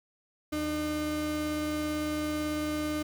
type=tone pair together; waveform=35% pulse; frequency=80.2 / 302.8 Hz; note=E2 / D#4; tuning=-47 / -47 cents; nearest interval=octave + major seventh; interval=2300 cents; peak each=-39 / -28 dBFS; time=0.52-3.03 s; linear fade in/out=10 ms; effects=none